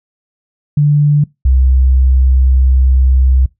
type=tone pair in turn; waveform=sine; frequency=146.83 / 64.86 Hz; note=D3 / C2; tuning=0 / -15 cents; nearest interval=octave + major second; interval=1415 cents; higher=first; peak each=-6 dBFS; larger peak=neither; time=0.77-1.24 / 1.45-3.46 s; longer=second; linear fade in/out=5 ms; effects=noise-tail reverb RT60 0.2 s tail -23 dB re dry